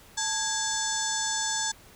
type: harmonic tone with a mistuned harmonic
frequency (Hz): 880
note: A5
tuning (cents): 0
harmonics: 1 / 2 / 4 / 5 / 6 / 7 / 8 / 9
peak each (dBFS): -34 / -34 / -35 / -38 / -37 / -33 / -35 / -35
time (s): 0.17-1.72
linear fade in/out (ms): 10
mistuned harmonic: 2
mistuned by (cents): -110
effects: pink hiss -53 dBFS RMS until 1.95 s